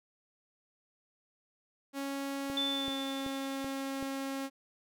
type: tone with pitch glide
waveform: sawtooth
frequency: 276.2 to 271.5 Hz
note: C#4 to C#4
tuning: -6 to -36 cents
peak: -31 dBFS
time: 1.93-4.5 s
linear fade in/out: 50 ms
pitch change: -30 cents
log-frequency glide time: 2.71-2.92 s
type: click train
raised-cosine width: 2 ms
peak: -30 dBFS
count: 5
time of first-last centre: 2.5-4.027 s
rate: 2.62 Hz
type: tone with exponential decay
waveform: sine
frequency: 3518 Hz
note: A7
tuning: 1 cent flat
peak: -29 dBFS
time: 2.57-4.28 s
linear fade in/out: 2 ms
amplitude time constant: 370 ms
effects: none